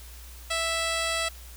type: tone with low-pass filter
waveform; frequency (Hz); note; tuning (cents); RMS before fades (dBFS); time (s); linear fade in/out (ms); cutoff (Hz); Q
10% pulse; 659.3; E5; 0; -28; 0.5-1.29; 10; 7600; 3.2
effects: added 60 Hz sine -43 dBFS peak until 1.56 s + white hiss -49 dBFS RMS until 1.56 s